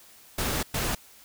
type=noise bursts at uneven times; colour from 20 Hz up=pink; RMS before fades=-28 dBFS; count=2; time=0.38-0.63 / 0.74-0.95 s; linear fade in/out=5 ms; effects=white hiss -53 dBFS RMS until 1.24 s